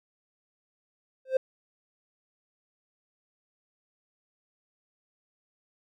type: tone with exponential growth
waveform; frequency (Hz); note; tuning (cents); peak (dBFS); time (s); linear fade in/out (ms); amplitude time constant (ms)
triangle; 523.3; C5; 0; -14; 1.25-1.37; 5; 24
effects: tanh soft clip ceiling -14 dBFS